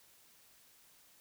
silence, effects white hiss -64 dBFS RMS until 1.2 s

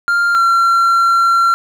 triangle tone pair in turn, 1396.9 / 1365.8 Hz, F6 / F6, 0 / -39 cents, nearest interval unison, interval 39 cents, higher first, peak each -9 / -7 dBFS, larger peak second, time 0.08-0.35 / 0.35-1.54 s, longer second, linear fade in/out 0 ms, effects none

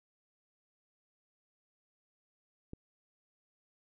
click, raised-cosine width 3 ms, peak -30 dBFS, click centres 2.734 s, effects none

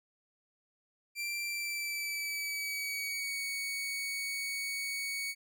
sawtooth tone with pitch glide, 2355 to 2233 Hz, D7 to C#7, +4 to +12 cents, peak -31 dBFS, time 1.15-5.35 s, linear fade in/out 50 ms, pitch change -92 cents, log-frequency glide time 1.44-3.44 s, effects none

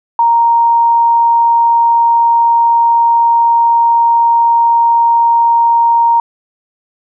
sine tone, 932 Hz, A#5, 1 cent flat, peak -6 dBFS, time 0.19-6.2 s, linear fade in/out 2 ms, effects none

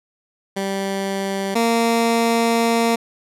15% pulse tone pair in turn, 195.2 / 231 Hz, G3 / A#3, -7 / -16 cents, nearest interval minor third, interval 291 cents, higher second, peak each -15 / -9 dBFS, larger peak second, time 0.56-1.55 / 1.55-2.96 s, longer second, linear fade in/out 10 ms, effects low-pass 12000 Hz 12 dB/octave

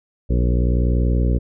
harmonic tone with a mistuned harmonic, 60.5 Hz, B1, 35 cents flat, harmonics 1 / 2 / 3 / 4 / 5 / 6 / 7 / 8 / 9, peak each -16 / -22 / -26 / -28 / -30 / -32 / -33 / -34 / -35 dBFS, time 0.29-1.39 s, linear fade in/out 20 ms, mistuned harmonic 8, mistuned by -38 cents, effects none

